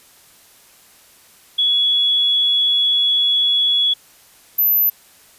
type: tone pair in turn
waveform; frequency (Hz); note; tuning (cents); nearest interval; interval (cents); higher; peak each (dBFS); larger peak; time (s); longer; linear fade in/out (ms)
sine; 3376 / 12090; G#7 / F#9; +28 / +36; octave + minor seventh; 2208; second; -13 / -12; second; 1.58-3.94 / 4.58-4.9; first; 10
effects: white hiss -49 dBFS RMS until 5.38 s + resampled to 32000 Hz